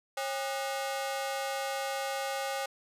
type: ring-modulated tone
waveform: sawtooth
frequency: 675 Hz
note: E5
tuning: 41 cents sharp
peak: -25 dBFS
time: 0.17-2.66 s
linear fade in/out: 5 ms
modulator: 130 Hz
effects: resampled to 32000 Hz